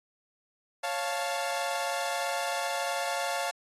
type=chord; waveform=sawtooth; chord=Db augmented; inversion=none; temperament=equal; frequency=554.4 / 698.5 / 880 Hz; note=Db5 / F5 / A5; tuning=0 / 0 / 0 cents; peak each=-31 / -29 / -31 dBFS; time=0.83-3.51 s; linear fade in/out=10 ms; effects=AAC 32 kbps